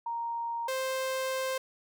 sine / sawtooth tone pair in turn, 932.3 / 524.3 Hz, A#5 / C5, 0 / +3 cents, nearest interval minor seventh, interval 997 cents, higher first, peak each -31 / -26 dBFS, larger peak second, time 0.06-0.68 / 0.68-1.58 s, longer second, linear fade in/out 5 ms, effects none

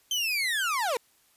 30% pulse linear sweep, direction down, 3136 to 440 Hz, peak -23 dBFS, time 0.11-0.97 s, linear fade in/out 2 ms, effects white hiss -64 dBFS RMS until 1.36 s + resampled to 32000 Hz

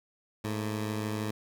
15% pulse tone pair together, 106.7 / 226.1 Hz, G#2 / A3, +47 / +47 cents, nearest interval octave + minor second, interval 1300 cents, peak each -25 / -36 dBFS, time 0.44-1.31 s, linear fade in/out 5 ms, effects none

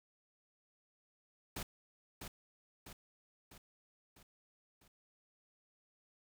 pink noise with echo, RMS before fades -42 dBFS, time 1.56-1.63 s, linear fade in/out 5 ms, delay 650 ms, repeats 5, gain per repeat -5 dB, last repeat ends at 4.88 s, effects none

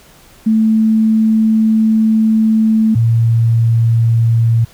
sine tone pair in turn, 220 / 115 Hz, A3 / A#2, 0 / -23 cents, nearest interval major seventh, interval 1123 cents, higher first, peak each -8 dBFS, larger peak neither, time 0.46-2.95 / 2.95-4.65 s, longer first, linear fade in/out 10 ms, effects pink hiss -44 dBFS RMS until 4.73 s

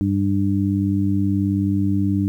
harmonic tone, 98.7 Hz, G2, 12 cents sharp, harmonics 1 / 2 / 3, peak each -21 / -21 / -21 dBFS, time 0.01-2.28 s, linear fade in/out 0 ms, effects 9-bit

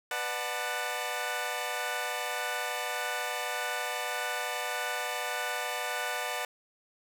15% pulse chord, B minor seventh, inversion none, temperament equal with one note detuned, 493.9 / 597.3 / 740 / 880 Hz, B4 / D5 / F#5 / A5, 0 / +29 / 0 / 0 cents, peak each -32 / -31 / -29 / -32 dBFS, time 0.11-6.45 s, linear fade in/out 2 ms, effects none

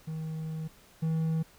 triangle tone pair in turn, 158.6 / 160.81 Hz, D#3 / E3, +33 / -43 cents, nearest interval unison, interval 24 cents, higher second, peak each -31 / -24 dBFS, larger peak second, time 0.07-0.68 / 1.02-1.43 s, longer first, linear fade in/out 10 ms, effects pink hiss -58 dBFS RMS until 1.58 s

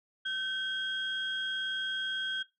sine tone pair together, 1539 / 3261 Hz, G6 / G#7, -32 / -32 cents, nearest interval octave + minor second, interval 1300 cents, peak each -33 / -34 dBFS, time 0.25-2.43 s, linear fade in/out 10 ms, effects noise-tail reverb RT60 0.2 s tail -18 dB re dry + tanh soft clip ceiling -24 dBFS

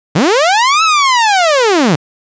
sawtooth linear two-way sweep, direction up then down, 128.9 to 1327 to 130.5 Hz, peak -4 dBFS, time 0.15-1.96 s, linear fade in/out 10 ms, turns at 0.83 s, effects resampled to 16000 Hz + 7-bit

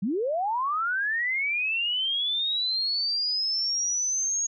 sine linear sweep, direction up, 170.6 to 6645 Hz, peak -24 dBFS, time 0.02-4.47 s, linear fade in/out 10 ms, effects none

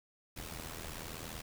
pink noise with amplitude modulation, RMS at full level -41 dBFS, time 0.36-1.42 s, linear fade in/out 10 ms, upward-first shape sine, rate 80.7 Hz, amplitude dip 75%, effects none

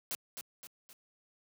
white noise with echo, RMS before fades -37 dBFS, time 0.11-0.15 s, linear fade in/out 0 ms, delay 260 ms, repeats 3, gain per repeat -6 dB, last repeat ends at 0.93 s, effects high-pass 100 Hz 12 dB/octave

